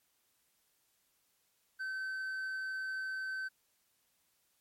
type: tone with hard clipping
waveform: sine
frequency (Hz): 1537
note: G6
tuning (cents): -35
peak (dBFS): -37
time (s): 1.79-3.49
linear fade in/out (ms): 20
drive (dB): 3
effects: white hiss -75 dBFS RMS until 4.6 s + MP3 64 kbps